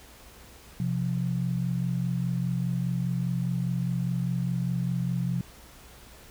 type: tone pair together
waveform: sine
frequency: 129.68 / 174.61 Hz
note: C3 / F3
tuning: -15 / 0 cents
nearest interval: perfect fourth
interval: 515 cents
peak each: -28 dBFS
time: 0.8-5.41 s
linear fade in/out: 2 ms
effects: added 60 Hz sine -55 dBFS peak until 6.3 s + pink hiss -51 dBFS RMS until 6.3 s